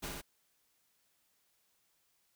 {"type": "noise with echo", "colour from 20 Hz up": "pink", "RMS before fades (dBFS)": -40, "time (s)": [0.02, 0.1], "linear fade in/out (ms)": 20, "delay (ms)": 59, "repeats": 2, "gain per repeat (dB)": -2, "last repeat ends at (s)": 0.218, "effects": ["white hiss -75 dBFS RMS until 2.35 s"]}